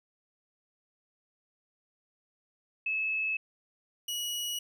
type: tone pair in turn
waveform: sine / sawtooth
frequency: 2597 / 2915 Hz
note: E7 / F#7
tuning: -26 / -26 cents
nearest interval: major second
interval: 200 cents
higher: second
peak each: -28 / -29 dBFS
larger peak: first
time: 2.86-3.37 / 4.08-4.59 s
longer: neither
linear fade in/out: 5 ms
effects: none